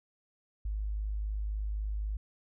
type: tone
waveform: sine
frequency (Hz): 51.91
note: G#1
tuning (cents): 0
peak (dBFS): -31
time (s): 0.65-2.17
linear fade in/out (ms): 5
effects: none